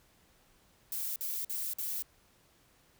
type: noise bursts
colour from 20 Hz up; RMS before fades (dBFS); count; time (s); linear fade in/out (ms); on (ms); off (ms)
violet; -36; 4; 0.92-2.024; 2; 240; 48
effects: pink hiss -66 dBFS RMS until 2.99 s